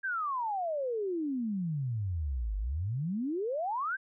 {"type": "exponential two-way sweep", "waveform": "sine", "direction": "down then up", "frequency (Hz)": [1629, 47.98, 1629], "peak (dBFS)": -30, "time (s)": [0.03, 3.97], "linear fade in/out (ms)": 20, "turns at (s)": 2.57, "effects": []}